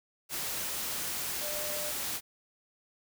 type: tone in noise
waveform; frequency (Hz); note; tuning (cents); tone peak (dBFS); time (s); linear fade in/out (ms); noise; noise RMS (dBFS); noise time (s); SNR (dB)
sine; 597; D5; +28; -39; 1.4-1.93; 50; white; -35; 0.29-2.21; -7
effects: none